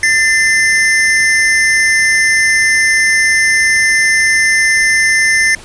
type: tone pair together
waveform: square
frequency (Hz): 1784.2 / 2067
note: A6 / C7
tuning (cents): +24 / -22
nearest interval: minor third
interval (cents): 254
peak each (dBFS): -12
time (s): 0.03-5.55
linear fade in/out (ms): 2
effects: pink hiss -35 dBFS RMS until 5.64 s + resampled to 24000 Hz